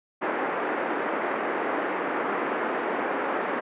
pink band-pass noise, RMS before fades -28 dBFS, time 0.21-3.61 s, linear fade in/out 20 ms, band 290 to 1900 Hz, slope 24 dB/octave, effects resampled to 8000 Hz

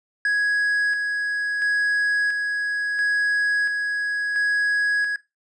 triangle tone with tremolo, 1665 Hz, G#6, 4 cents sharp, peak -16 dBFS, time 0.25-5.16 s, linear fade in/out 2 ms, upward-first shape square, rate 0.73 Hz, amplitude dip 35%, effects noise-tail reverb RT60 0.2 s tail -17 dB re dry + resampled to 22050 Hz

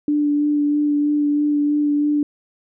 sine tone with vibrato, 293.7 Hz, D4, in tune, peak -15 dBFS, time 0.08-2.23 s, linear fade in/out 2 ms, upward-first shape sine, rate 3.1 Hz, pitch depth 14 cents each way, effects none

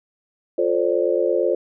sine chord, D minor seventh, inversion first, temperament just, 352.4 / 440.5 / 528.6 / 587.3 Hz, F4 / A4 / C5 / D5, +16 / +2 / +18 / 0 cents, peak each -22 / -23 / -21 / -24 dBFS, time 0.58-1.55 s, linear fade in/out 5 ms, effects none

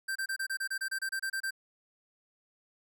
square tone bursts, 1568 Hz, G6, in tune, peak -32 dBFS, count 14, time 0.08-1.508 s, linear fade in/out 10 ms, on 76 ms, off 28 ms, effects none

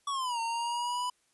square linear two-way sweep, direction down then up, 1145 to 912 to 995 Hz, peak -31 dBFS, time 0.07-1.1 s, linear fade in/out 5 ms, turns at 0.4 s, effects white hiss -71 dBFS RMS until 1.33 s + resampled to 24000 Hz

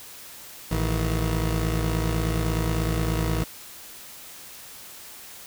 20% pulse tone pair together, 56.46 / 159.7 Hz, A1 / D#3, +45 / +45 cents, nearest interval octave + tritone, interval 1800 cents, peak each -19 / -23 dBFS, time 0.71-3.44 s, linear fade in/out 5 ms, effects white hiss -43 dBFS RMS until 5.46 s

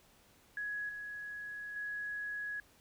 sine tone with level steps, 1674 Hz, G#6, 13 cents sharp, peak -36 / -41 / -37 dBFS, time 0.57-2.6 s, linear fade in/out 2 ms, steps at 0.89 / 1.76 s, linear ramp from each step 2 ms, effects pink hiss -65 dBFS RMS until 2.8 s

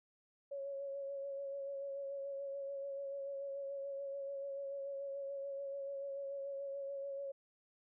sine tone with vibrato, 554.4 Hz, C#5, in tune, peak -40 dBFS, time 0.51-7.32 s, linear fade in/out 10 ms, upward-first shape sine, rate 6.9 Hz, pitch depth 23 cents each way, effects none

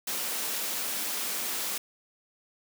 white high-pass noise, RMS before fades -32 dBFS, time 0.07-1.78 s, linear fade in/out 5 ms, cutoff 180 Hz, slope 48 dB/octave, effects none

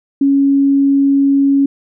sine tone, 277.2 Hz, C#4, in tune, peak -8 dBFS, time 0.21-1.66 s, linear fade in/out 5 ms, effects none

